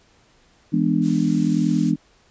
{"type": "chord", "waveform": "sine", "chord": "E dominant seventh", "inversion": "none", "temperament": "just", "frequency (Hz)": [164.81, 206, 247.2, 296.7], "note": ["E3", "G#3", "B3", "D4"], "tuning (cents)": [0, -14, 2, 18], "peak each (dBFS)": -22, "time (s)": [0.72, 1.96], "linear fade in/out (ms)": 20}
{"type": "noise", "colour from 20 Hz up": "blue", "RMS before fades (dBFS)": -35, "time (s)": [1.01, 1.93], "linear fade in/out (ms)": 50}
{"effects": ["pink hiss -57 dBFS RMS until 2.3 s", "resampled to 16000 Hz"]}